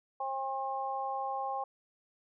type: harmonic tone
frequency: 268.2 Hz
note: C4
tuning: 43 cents sharp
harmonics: 2 / 3 / 4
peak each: -41 / -34 / -39 dBFS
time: 0.2-1.64 s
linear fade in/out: 5 ms
effects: none